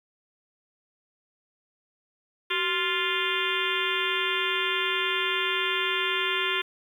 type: harmonic tone with a mistuned harmonic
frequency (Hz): 349.5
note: F4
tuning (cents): +1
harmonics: 1 / 3 / 4 / 5 / 6 / 7 / 8 / 9 / 10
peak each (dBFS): -33 / -33 / -33 / -33 / -33 / -33 / -33 / -33 / -33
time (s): 2.5-6.62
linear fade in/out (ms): 10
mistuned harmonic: 1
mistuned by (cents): +140
effects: 9-bit